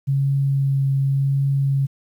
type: tone with vibrato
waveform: sine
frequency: 137.4 Hz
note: C#3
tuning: 15 cents flat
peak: -16 dBFS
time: 0.07-1.87 s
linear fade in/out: 20 ms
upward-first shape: triangle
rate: 0.89 Hz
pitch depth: 13 cents each way
effects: 9-bit